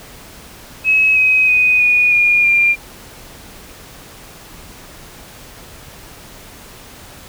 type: tone with pitch steps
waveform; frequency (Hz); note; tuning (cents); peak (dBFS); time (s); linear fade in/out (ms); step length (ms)
sine; 2565 / 2530 / 2495 / 2461 / 2427 / 2393; E7 / D#7 / D#7 / D#7 / D#7 / D7; -48 / +28 / +4 / -20 / -44 / +32; -9; 0.84-2.76; 50; 320
effects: pink hiss -38 dBFS RMS until 7.28 s